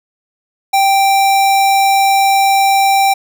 square tone, 784 Hz, G5, in tune, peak -9 dBFS, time 0.73-3.14 s, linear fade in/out 10 ms, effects none

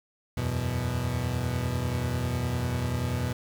35% pulse chord, E suspended second, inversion none, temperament equal, 82.41 / 92.5 / 123.47 Hz, E2 / F#2 / B2, 0 / 0 / 0 cents, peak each -32 / -32 / -27 dBFS, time 0.37-3.33 s, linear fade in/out 5 ms, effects 8-bit

